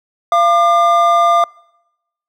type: tone pair together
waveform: triangle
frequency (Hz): 686.8 / 1200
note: F5 / D6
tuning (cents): -29 / +37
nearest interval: minor seventh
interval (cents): 966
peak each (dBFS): -10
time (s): 0.32-1.44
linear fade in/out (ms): 2
effects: noise-tail reverb RT60 0.9 s tail -25 dB re dry